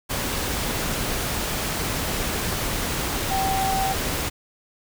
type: tone in noise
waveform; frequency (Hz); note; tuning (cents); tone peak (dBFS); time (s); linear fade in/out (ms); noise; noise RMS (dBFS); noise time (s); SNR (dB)
sine; 771; G5; -29; -22; 3.3-3.94; 20; pink; -26; 0.09-4.3; +1
effects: none